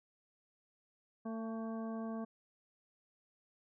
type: harmonic tone with a mistuned harmonic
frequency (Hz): 224.5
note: A3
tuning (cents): +35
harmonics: 1 / 2 / 3 / 4 / 5 / 7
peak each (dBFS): -39 / -48 / -47 / -56 / -52 / -61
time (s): 1.25-2.25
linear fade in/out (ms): 10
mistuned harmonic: 4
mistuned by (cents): -37
effects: none